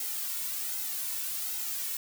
blue noise with flanger, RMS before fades -34 dBFS, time 0-1.97 s, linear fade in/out 2 ms, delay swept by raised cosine 1.7 to 2.49 ms, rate 1.3 Hz, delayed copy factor -0.65, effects none

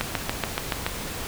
click train, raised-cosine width 0.3 ms, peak -7 dBFS, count 7, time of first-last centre 0.01-0.865 s, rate 7.02 Hz, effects pink hiss -33 dBFS RMS until 1.27 s

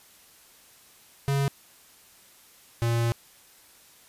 square tone pair in turn, 139 / 116.88 Hz, C#3 / A#2, +5 / +5 cents, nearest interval minor third, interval 300 cents, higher first, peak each -23 dBFS, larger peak neither, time 1.28-1.48 / 2.82-3.12 s, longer second, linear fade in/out 0 ms, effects white hiss -55 dBFS RMS until 4.08 s + resampled to 32000 Hz

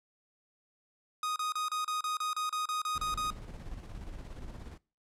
45% pulse tone bursts, 1244.5 Hz, D#6, in tune, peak -31 dBFS, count 13, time 1.23-3.304 s, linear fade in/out 2 ms, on 130 ms, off 32 ms
brown noise with tremolo, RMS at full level -42 dBFS, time 2.95-4.78 s, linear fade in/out 10 ms, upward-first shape square, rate 17 Hz, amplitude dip 40%
effects noise-tail reverb RT60 0.4 s tail -24 dB re dry + low-pass 11000 Hz 12 dB/octave

